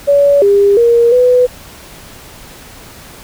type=tone with pitch steps; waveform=sine; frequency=568 / 402.1 / 470 / 497.7 Hz; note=C#5 / G4 / A#4 / B4; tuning=+42 / +44 / +14 / +13 cents; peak=-5 dBFS; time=0.07-1.47 s; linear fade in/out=20 ms; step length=350 ms; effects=pink hiss -35 dBFS RMS until 3.23 s